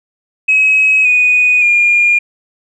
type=tone with pitch steps; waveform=sine; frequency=2553 / 2481 / 2415 Hz; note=D#7 / D#7 / D7; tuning=+44 / -6 / +48 cents; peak=-6 dBFS; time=0.48-2.19 s; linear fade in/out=10 ms; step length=570 ms; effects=tanh soft clip ceiling -2 dBFS